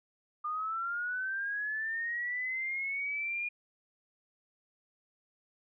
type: linear sweep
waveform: sine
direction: up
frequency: 1206 to 2436 Hz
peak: -32 dBFS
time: 0.44-3.49 s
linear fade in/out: 10 ms
effects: none